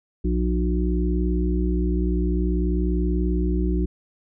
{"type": "harmonic tone with a mistuned harmonic", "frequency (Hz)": 60.5, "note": "B1", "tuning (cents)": -35, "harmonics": [1, 3, 5, 6], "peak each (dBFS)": [-21, -26, -28, -29], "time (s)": [0.24, 3.86], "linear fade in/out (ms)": 10, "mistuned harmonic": 3, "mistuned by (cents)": -24, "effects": []}